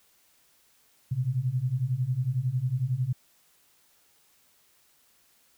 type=beating tone pair; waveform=sine; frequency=121.1 / 132.1 Hz; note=B2 / C3; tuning=-34 / +17 cents; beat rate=11 Hz; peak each=-29 / -27 dBFS; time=1.11-3.13 s; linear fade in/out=10 ms; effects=white hiss -64 dBFS RMS until 5.57 s